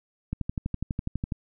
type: click train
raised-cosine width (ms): 5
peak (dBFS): -16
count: 13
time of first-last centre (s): 0.33-1.322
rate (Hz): 12.1
effects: none